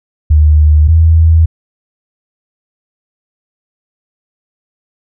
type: tone pair in turn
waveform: sine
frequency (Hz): 76 / 81.17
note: D#2 / E2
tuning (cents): -40 / -26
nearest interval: minor second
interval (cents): 114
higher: second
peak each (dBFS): -3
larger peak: neither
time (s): 0.3-0.88 / 0.88-1.46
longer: neither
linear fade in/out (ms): 10
effects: none